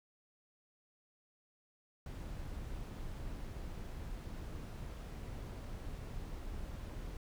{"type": "noise", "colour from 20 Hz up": "brown", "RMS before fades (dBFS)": -44, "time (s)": [2.06, 7.17], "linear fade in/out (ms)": 2, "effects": []}